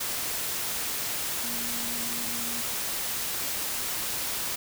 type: tone in noise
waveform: sine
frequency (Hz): 236.2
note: A#3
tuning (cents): +23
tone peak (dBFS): -40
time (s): 1.43-2.62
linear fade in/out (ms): 10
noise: white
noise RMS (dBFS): -31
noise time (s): 0-4.56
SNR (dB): -12
effects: none